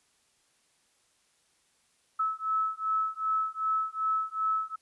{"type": "beating tone pair", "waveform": "sine", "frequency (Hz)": [1299, 1301.6], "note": ["E6", "E6"], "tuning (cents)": [-26, -22], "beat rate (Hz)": 2.6, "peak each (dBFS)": [-30, -30], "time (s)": [2.19, 4.76], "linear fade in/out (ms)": 10, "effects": ["white hiss -69 dBFS RMS until 4.81 s", "resampled to 24000 Hz"]}